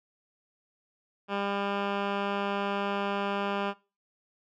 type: tone with low-pass filter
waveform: 10% pulse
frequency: 200.2 Hz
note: G3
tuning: 37 cents sharp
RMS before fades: -31 dBFS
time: 1.28-3.74 s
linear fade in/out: 50 ms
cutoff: 2400 Hz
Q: 1.7
effects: noise-tail reverb RT60 0.3 s tail -20 dB re dry